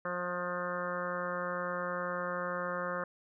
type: harmonic tone with a mistuned harmonic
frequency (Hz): 177.9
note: F3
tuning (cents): +32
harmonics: 1 / 2 / 3 / 4 / 5 / 6 / 7 / 8 / 9 / 10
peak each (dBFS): -43 / -47 / -37 / -50 / -50 / -41 / -40 / -43 / -44 / -46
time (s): 0.05-3.04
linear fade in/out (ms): 2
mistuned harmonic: 9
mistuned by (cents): -32
effects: none